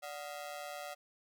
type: ring-modulated tone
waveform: sawtooth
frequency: 659.3 Hz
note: E5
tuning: in tune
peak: -35 dBFS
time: 0.02-0.95 s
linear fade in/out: 20 ms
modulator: 74.5 Hz
effects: none

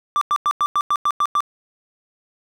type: tone bursts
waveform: triangle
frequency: 1174.7 Hz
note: D6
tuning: in tune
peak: -13 dBFS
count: 9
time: 0.16-1.405 s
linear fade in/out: 0 ms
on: 53 ms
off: 96 ms
effects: none

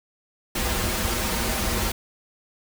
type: noise with comb filter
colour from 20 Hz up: pink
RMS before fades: -25 dBFS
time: 0.55-1.92 s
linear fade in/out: 5 ms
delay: 7 ms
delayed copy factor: -0.9
effects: none

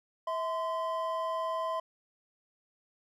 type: tone pair together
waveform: triangle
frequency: 649 / 1029.3 Hz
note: E5 / C6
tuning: -27 / -29 cents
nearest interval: minor sixth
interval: 798 cents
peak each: -32 / -31 dBFS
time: 0.27-1.8 s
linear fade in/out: 5 ms
effects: none

